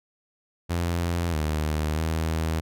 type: tone with pitch steps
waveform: sawtooth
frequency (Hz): 85.8 / 76.8 / 80.3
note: F2 / D#2 / E2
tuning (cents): -30 / -22 / -45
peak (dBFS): -20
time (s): 0.69-2.61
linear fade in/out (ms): 20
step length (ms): 640
effects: none